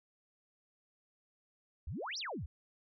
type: exponential two-way sweep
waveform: sine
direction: up then down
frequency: 58.8 to 6000 to 58.8 Hz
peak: -38 dBFS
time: 1.87-2.46 s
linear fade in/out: 5 ms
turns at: 2.18 s
effects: none